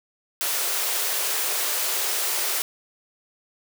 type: high-pass noise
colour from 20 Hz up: white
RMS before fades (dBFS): -25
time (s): 0.41-2.62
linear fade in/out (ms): 0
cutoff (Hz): 340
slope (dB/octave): 96
effects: none